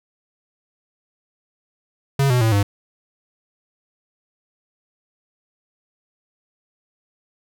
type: tone with pitch steps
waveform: square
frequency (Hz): 138 / 124.37 / 112.09 / 101.02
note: C#3 / B2 / A2 / G#2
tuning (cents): -7 / +13 / +33 / -47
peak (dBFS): -15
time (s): 2.19-2.63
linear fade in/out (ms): 5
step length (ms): 110
effects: none